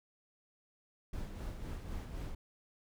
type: noise with tremolo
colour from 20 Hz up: brown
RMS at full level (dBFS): -40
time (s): 1.13-2.35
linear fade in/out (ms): 5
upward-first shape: sine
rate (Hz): 3.9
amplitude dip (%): 45
effects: none